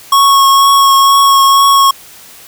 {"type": "tone with vibrato", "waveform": "square", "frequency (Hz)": 1100, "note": "C#6", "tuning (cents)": -14, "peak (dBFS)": -5, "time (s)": [0.12, 1.91], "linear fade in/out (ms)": 5, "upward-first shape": "triangle", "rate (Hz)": 2.1, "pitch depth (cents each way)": 16, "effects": ["white hiss -36 dBFS RMS until 2.47 s"]}